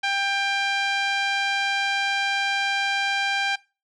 5% pulse tone with low-pass filter, 793 Hz, G5, 20 cents sharp, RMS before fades -24 dBFS, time 0.03-3.56 s, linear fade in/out 10 ms, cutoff 2600 Hz, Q 0.97, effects noise-tail reverb RT60 0.3 s tail -22 dB re dry

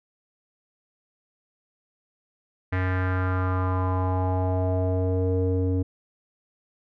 square tone with low-pass filter sweep, 92.5 Hz, F#2, in tune, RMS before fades -24 dBFS, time 2.72-5.83 s, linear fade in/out 10 ms, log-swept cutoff 1900 to 370 Hz, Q 3.7, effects none

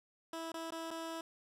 15% pulse tone with dropouts, 327.6 Hz, E4, 11 cents flat, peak -34 dBFS, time 0.33-1.21 s, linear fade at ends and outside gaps 2 ms, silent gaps 0.519-0.541 / 0.706-0.721 / 0.906-0.912 s, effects low-pass 12000 Hz 12 dB/octave

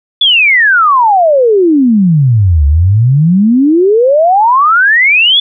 sine exponential two-way sweep, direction down then up, 3500 to 69.3 to 3500 Hz, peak -4 dBFS, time 0.21-5.4 s, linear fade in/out 5 ms, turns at 2.66 s, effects none

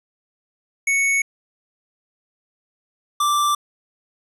square tone pair in turn, 2217 / 1174.4 Hz, C#7 / D6, 0 / 0 cents, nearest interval major seventh, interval 1100 cents, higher first, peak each -17 dBFS, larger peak neither, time 0.87-1.22 / 3.2-3.55 s, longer neither, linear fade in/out 5 ms, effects resampled to 32000 Hz + 9-bit

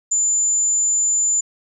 sine tone, 7080 Hz, A8, 10 cents sharp, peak -15 dBFS, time 0.11-1.41 s, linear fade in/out 10 ms, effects none

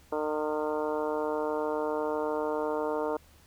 harmonic tone with a mistuned harmonic, 152.3 Hz, D#3, 37 cents flat, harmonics 2 / 3 / 4 / 5 / 6 / 7 / 8 / 9, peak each -36 / -31 / -34 / -42 / -36 / -42 / -43 / -45 dBFS, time 0.12-3.17 s, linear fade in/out 5 ms, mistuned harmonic 9, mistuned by +30 cents, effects added 75 Hz sine -60 dBFS peak until 3.46 s + pink hiss -60 dBFS RMS until 3.46 s

